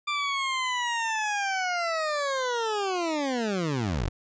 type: linear sweep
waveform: 20% pulse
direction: down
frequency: 1186 to 37.63 Hz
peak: -21 dBFS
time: 0.07-4.09 s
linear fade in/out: 10 ms
effects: resampled to 16000 Hz